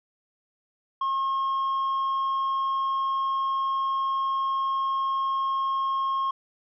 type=tone with tanh clipping; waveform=triangle; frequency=1078 Hz; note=C#6; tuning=49 cents flat; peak=-24 dBFS; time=1.01-6.31 s; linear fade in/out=5 ms; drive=7 dB; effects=none